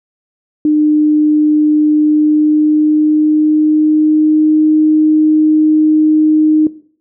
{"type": "tone with pitch glide", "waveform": "sine", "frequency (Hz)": [302.7, 308.9], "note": ["D#4", "D#4"], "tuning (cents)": [-48, -12], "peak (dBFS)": -7, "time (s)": [0.65, 6.67], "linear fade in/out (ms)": 2, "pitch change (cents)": 36, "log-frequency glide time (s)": [1.96, 4.65], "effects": ["noise-tail reverb RT60 0.5 s tail -17 dB re dry"]}